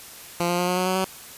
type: tone with pitch steps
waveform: 10% pulse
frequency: 173.1 / 175.62 / 178.17 / 180.76 / 183.39 / 186.06 / 188.77 Hz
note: F3 / F3 / F3 / F#3 / F#3 / F#3 / F#3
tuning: -15 / +10 / +35 / -40 / -15 / +10 / +35 cents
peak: -13 dBFS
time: 0.4-1.044 s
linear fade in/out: 2 ms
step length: 92 ms
effects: white hiss -42 dBFS RMS until 1.37 s + resampled to 32000 Hz